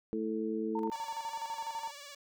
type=harmonic tone; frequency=109.8 Hz; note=A2; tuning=3 cents flat; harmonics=2 / 3 / 4; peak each=-36 / -36 / -36 dBFS; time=0.13-0.9 s; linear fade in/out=0 ms
type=tone with tremolo; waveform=sine; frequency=908 Hz; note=A#5; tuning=46 cents flat; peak=-34 dBFS; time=0.75-1.91 s; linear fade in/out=5 ms; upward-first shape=square; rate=12 Hz; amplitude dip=65%
type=tone with vibrato; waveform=5% pulse; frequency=573 Hz; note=D5; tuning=43 cents flat; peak=-35 dBFS; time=0.92-2.15 s; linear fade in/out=5 ms; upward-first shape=sine; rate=18 Hz; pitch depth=45 cents each way
effects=none